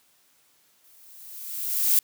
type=noise with exponential growth; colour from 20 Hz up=violet; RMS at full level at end=-18 dBFS; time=0.84-1.99 s; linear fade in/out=1 ms; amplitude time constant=250 ms; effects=white hiss -63 dBFS RMS until 2.03 s + high-pass 100 Hz 12 dB/octave